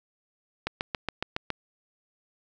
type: click train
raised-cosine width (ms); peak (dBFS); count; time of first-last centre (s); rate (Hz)
0.3; -12; 7; 0.67-1.503; 7.2
effects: none